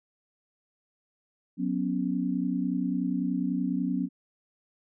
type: chord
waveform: sine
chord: F# suspended fourth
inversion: none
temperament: equal with one note detuned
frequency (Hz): 183.3 / 246.9 / 277.2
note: F#3 / B3 / C#4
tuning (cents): -16 / 0 / 0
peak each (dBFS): -30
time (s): 1.57-4.09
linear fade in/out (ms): 50
effects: none